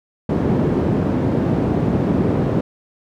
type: band-pass noise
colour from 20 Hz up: white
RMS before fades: -18 dBFS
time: 0.29-2.61 s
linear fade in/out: 5 ms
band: 100 to 280 Hz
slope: 12 dB/octave
effects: none